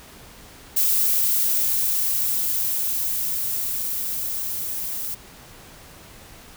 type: noise with level ramp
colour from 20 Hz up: violet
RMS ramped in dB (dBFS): -19 to -29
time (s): 0.76-5.15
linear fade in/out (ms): 10
effects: pink hiss -45 dBFS RMS until 6.56 s